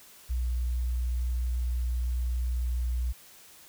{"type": "tone", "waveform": "sine", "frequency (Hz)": 61, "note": "B1", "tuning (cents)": -21, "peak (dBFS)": -26, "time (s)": [0.29, 3.13], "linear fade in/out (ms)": 20, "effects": ["white hiss -53 dBFS RMS until 3.68 s"]}